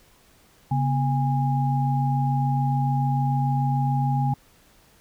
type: tone cluster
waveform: sine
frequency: 136.6 / 243.5 / 820 Hz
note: C#3 / B3 / G#5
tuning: -25 / -24 / -22 cents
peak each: -21 / -30 / -26 dBFS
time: 0.71-4.34 s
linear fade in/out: 5 ms
effects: pink hiss -57 dBFS RMS until 5 s